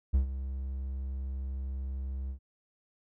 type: tone with ADSR envelope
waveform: triangle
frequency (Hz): 66.4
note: C2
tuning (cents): +26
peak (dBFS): -18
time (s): 0.13-2.39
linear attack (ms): 18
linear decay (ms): 110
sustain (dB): -13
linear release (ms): 90
effects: none